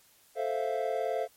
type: chord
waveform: triangle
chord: F major seventh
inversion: first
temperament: equal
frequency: 440 / 523.3 / 659.3 / 698.5 Hz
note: A4 / C5 / E5 / F5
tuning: 0 / 0 / 0 / 0 cents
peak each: -32 dBFS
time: 0.35-1.28 s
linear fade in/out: 50 ms
effects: white hiss -62 dBFS RMS until 1.36 s + MP3 64 kbps